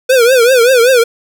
square tone with vibrato, 493.9 Hz, B4, in tune, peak -6 dBFS, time 0.09-1.04 s, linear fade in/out 10 ms, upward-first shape triangle, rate 5.2 Hz, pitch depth 160 cents each way, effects none

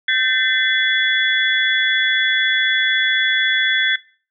sine tone cluster, 1554 / 1788 / 2042 / 3408 Hz, G6 / A6 / C7 / G#7, -16 / +27 / -43 / +44 cents, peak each -20 dBFS, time 0.08-3.96 s, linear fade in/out 5 ms, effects noise-tail reverb RT60 0.4 s tail -20 dB re dry

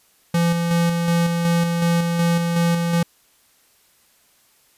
square tone with tremolo, 170 Hz, F3, 46 cents flat, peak -16 dBFS, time 0.34-3.03 s, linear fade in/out 5 ms, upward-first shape square, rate 2.7 Hz, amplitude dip 35%, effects white hiss -58 dBFS RMS until 4.77 s + resampled to 32000 Hz

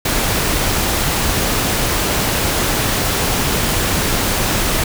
pink noise, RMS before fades -17 dBFS, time 0.05-4.84 s, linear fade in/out 5 ms, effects none

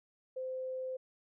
sine tone, 517 Hz, C5, 21 cents flat, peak -36 dBFS, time 0.36-0.97 s, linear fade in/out 10 ms, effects none

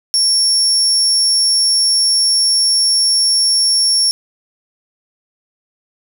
35% pulse tone, 5480 Hz, F8, 34 cents flat, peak -8 dBFS, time 0.14-4.11 s, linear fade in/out 0 ms, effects none

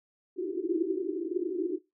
pink band-pass noise, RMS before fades -31 dBFS, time 0.36-1.79 s, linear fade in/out 50 ms, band 320 to 380 Hz, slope 96 dB/octave, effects noise-tail reverb RT60 0.2 s tail -18 dB re dry

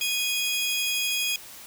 sawtooth tone pair together, 2481 / 3312 Hz, D#7 / G#7, -6 / -5 cents, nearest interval perfect fourth, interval 501 cents, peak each -24 / -24 dBFS, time 0.01-1.36 s, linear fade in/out 2 ms, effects white hiss -44 dBFS RMS until 1.66 s

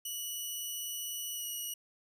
10% pulse tone with pitch glide, 2944 to 2909 Hz, F#7 to F#7, -9 to -30 cents, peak -29 dBFS, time 0.05-1.74 s, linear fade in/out 5 ms, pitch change -21 cents, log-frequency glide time 1.34-1.45 s, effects none

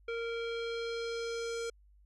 square tone with low-pass filter sweep, 463.2 Hz, A#4, 11 cents flat, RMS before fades -37 dBFS, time 0.08-1.7 s, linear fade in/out 5 ms, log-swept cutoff 2500 to 7300 Hz, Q 1.9, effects added 50 Hz sine -59 dBFS peak until 2.05 s

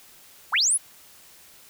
sine linear sweep, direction up, 635 to 11175 Hz, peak -18 dBFS, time 0.52-0.78 s, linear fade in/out 20 ms, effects white hiss -51 dBFS RMS until 1.69 s

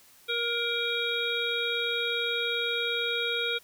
harmonic tone, 471.3 Hz, A#4, 19 cents sharp, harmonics 1 / 3 / 5 / 7 / 8, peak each -33 / -33 / -33 / -33 / -33 dBFS, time 0.28-3.59 s, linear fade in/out 20 ms, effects white hiss -57 dBFS RMS until 3.63 s

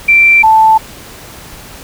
sine tone pair in turn, 2349 / 879.9 Hz, D7 / A5, 0 / 0 cents, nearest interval octave + perfect fourth, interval 1700 cents, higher first, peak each -3 dBFS, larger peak neither, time 0.08-0.43 / 0.43-0.78 s, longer neither, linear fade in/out 10 ms, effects pink hiss -32 dBFS RMS until 1.83 s

